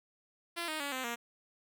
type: tone with pitch steps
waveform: 5% pulse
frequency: 341.4 / 311.3 / 283.8 / 258.7 / 235.9 Hz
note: F4 / D#4 / C#4 / C4 / A#3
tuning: -39 / +1 / +41 / -19 / +21 cents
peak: -24 dBFS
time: 0.56-1.16 s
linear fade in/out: 20 ms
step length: 120 ms
effects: none